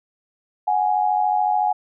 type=tone pair together; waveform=sine; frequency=738.2 / 832 Hz; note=F#5 / G#5; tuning=-4 / +3 cents; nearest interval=major second; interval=207 cents; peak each=-20 / -19 dBFS; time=0.67-1.73 s; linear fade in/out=10 ms; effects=none